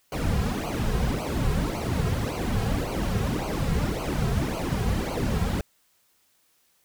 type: noise with flanger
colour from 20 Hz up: brown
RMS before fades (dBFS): -26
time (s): 0.12-5.61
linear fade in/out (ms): 2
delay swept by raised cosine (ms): 0.55 to 3.45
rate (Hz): 1.8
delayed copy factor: -0.85
effects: white hiss -66 dBFS RMS until 6.84 s